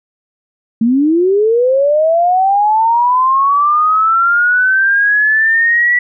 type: linear sweep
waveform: sine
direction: up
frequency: 218.6 to 1960 Hz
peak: -8 dBFS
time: 0.81-5.99 s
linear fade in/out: 5 ms
effects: none